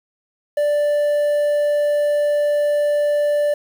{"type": "tone with quantisation", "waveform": "triangle", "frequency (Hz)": 587.3, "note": "D5", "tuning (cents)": 0, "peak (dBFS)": -13, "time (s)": [0.57, 3.54], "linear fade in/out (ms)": 5, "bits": 7, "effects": []}